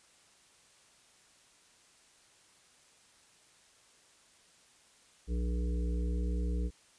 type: harmonic tone with a mistuned harmonic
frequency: 59.4 Hz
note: A#1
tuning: 33 cents sharp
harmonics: 1 / 3 / 5 / 7 / 8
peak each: -30 / -40 / -44 / -47 / -48 dBFS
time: 5.27-6.71 s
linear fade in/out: 50 ms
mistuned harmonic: 1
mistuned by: +24 cents
effects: white hiss -63 dBFS RMS until 6.98 s + resampled to 22050 Hz